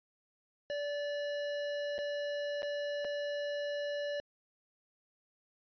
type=tone with dropouts; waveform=square; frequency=580 Hz; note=D5; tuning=22 cents flat; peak=-35 dBFS; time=0.7-4.2 s; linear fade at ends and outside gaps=0 ms; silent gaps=1.981-1.988 / 2.621-2.63 / 3.046-3.05 s; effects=resampled to 11025 Hz